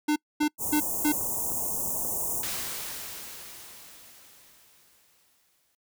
square tone bursts, 300 Hz, D4, 37 cents sharp, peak -22 dBFS, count 4, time 0.08-1.124 s, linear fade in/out 10 ms, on 81 ms, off 240 ms
clicks, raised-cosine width 1 ms, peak -26 dBFS, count 4, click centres 0.431 / 1.211 / 1.518 / 2.049 s
white band-stop noise, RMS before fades -30 dBFS, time 0.58-2.45 s, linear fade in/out 50 ms, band 1000 to 6500 Hz, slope 48 dB/octave
white noise with exponential decay, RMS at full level -31 dBFS, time 2.43-5.75 s, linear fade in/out 2 ms, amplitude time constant 720 ms
effects noise-tail reverb RT60 0.1 s tail -26 dB re dry

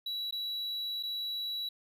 triangle tone with dropouts, 3916 Hz, B7, 15 cents flat, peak -32 dBFS, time 0.06-1.69 s, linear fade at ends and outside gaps 5 ms, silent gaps 0.31-0.324 / 1.028-1.033 s, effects none

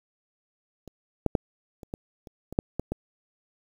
clicks, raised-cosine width 2 ms, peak -29 / -9 / -8 / -28 / -20 / -30 / -24 / -8 / -14 / -15 dBFS, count 10, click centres 0.877 / 1.263 / 1.352 / 1.832 / 1.939 / 2.272 / 2.526 / 2.589 / 2.796 / 2.92 s, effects 8-bit

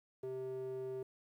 square tone with band-pass filter, 130 Hz, C3, 11 cents flat, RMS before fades -42 dBFS, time 0.23-1.03 s, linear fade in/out 5 ms, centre 430 Hz, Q 6.4, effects 12-bit

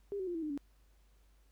sine tone with pitch steps, 402.1 / 375.2 / 350 / 326.6 / 304.7 / 284.3 Hz, G4 / F#4 / F4 / E4 / D#4 / C#4, +44 / +24 / +4 / -16 / -36 / +44 cents, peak -35 dBFS, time 0.12-0.576 s, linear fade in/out 0 ms, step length 76 ms, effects added 50 Hz sine -63 dBFS peak until 1.51 s + pink hiss -74 dBFS RMS until 1.51 s

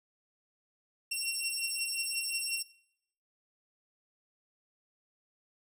15% pulse beating tone pair, 2730 / 2735.6 Hz, F7 / F7, -40 / -36 cents, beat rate 5.6 Hz, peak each -28 dBFS, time 1.11-2.63 s, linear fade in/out 10 ms, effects noise-tail reverb RT60 0.7 s tail -18 dB re dry

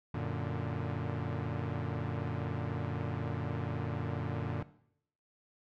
sawtooth chord, Gb augmented, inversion none, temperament equal, 92.5 / 116.54 / 146.83 Hz, Gb2 / Bb2 / D3, 0 / 0 / 0 cents, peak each -35 / -34 / -34 dBFS, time 0.14-4.63 s, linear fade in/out 5 ms, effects noise-tail reverb RT60 0.7 s tail -17 dB re dry + low-pass 2000 Hz 12 dB/octave

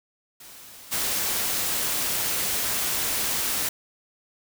white noise with level steps, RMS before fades -45 / -26 dBFS, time 0.4-3.69 s, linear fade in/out 5 ms, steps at 0.91 s, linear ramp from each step 20 ms, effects none

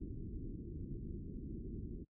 pink low-pass noise, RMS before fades -45 dBFS, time 0-2.05 s, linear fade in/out 20 ms, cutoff 370 Hz, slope 48 dB/octave, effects noise-tail reverb RT60 0.1 s tail -24 dB re dry

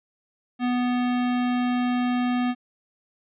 square tone, 246.9 Hz, B3, in tune, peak -22 dBFS, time 0.59-2.55 s, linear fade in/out 50 ms, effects resampled to 8000 Hz

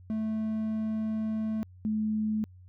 triangle / sine tone pair in turn, 218.5 / 215.4 Hz, A3 / A3, -12 / -37 cents, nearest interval unison, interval 25 cents, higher first, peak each -26 dBFS, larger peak neither, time 0.1-1.63 / 1.85-2.44 s, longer first, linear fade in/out 0 ms, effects added 91 Hz sine -49 dBFS peak until 2.68 s

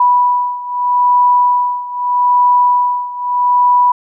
sine beating tone pair, 983 / 983.8 Hz, B5 / B5, -8 / -7 cents, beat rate 0.8 Hz, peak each -11 / -14 dBFS, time 0-3.92 s, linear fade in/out 5 ms, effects none

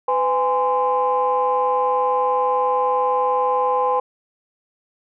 sine tone cluster, 504 / 824 / 1033 Hz, B4 / G#5 / C6, +35 / -14 / -22 cents, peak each -20 dBFS, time 0.08-4 s, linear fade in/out 5 ms, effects tanh soft clip ceiling -8 dBFS

